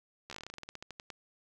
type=slowing click train; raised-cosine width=0.2 ms; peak=-26 dBFS; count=19; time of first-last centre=0.3-1.102 s; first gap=13 ms; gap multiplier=1.13; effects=none